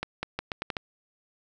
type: accelerating click train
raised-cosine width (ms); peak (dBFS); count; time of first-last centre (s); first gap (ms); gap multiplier
0.3; -14; 7; 0.03-0.768; 200; 0.8
effects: none